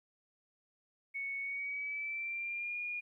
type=tone with pitch glide; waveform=sine; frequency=2217 to 2432 Hz; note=C#7 to D#7; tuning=0 to -40 cents; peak=-36 dBFS; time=1.14-3.01 s; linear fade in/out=20 ms; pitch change=+160 cents; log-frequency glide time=1.4-2.78 s; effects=13-bit